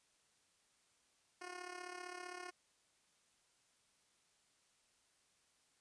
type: tone with amplitude modulation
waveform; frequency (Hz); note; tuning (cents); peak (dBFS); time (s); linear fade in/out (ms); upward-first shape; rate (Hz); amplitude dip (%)
10% pulse; 359.5; F#4; -50; -36; 1.41-2.51; 10; sine; 35.4; 70
effects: white hiss -75 dBFS RMS until 5.8 s + resampled to 22050 Hz